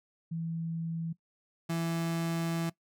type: tone pair in turn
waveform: sine / 35% pulse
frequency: 164.81 / 166.34 Hz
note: E3 / E3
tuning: 0 / +16 cents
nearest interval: unison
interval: 16 cents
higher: second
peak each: -32 / -28 dBFS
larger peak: second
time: 0.31-1.13 / 1.69-2.7 s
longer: second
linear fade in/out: 10 ms
effects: noise-tail reverb RT60 0.1 s tail -19 dB re dry